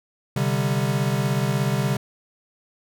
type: chord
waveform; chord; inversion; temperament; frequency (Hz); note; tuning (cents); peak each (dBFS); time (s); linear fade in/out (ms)
square; C suspended second; none; equal with one note detuned; 130.81 / 147.51 / 196; C3 / D3 / G3; 0 / +8 / 0; -24 / -26 / -27; 0.36-1.97; 5
effects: none